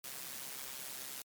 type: noise with amplitude modulation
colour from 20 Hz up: white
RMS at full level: -42 dBFS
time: 0.04-1.22 s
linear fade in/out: 2 ms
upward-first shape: sine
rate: 132 Hz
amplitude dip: 65%
effects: high-pass 100 Hz 12 dB/octave + MP3 96 kbps